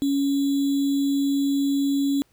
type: tone with sample-and-hold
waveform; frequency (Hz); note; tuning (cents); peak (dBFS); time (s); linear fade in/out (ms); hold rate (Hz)
sine; 279; C#4; +11; -19; 0.02-2.22; 0; 3675
effects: pink hiss -64 dBFS RMS until 2.32 s